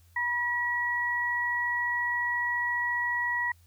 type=tone pair together; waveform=sine; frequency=970 / 1924.4 Hz; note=B5 / B6; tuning=-31 / -45 cents; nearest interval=octave; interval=1186 cents; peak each=-32 / -27 dBFS; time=0.16-3.52 s; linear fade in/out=5 ms; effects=added 85 Hz sine -56 dBFS peak until 3.66 s + white hiss -66 dBFS RMS until 3.66 s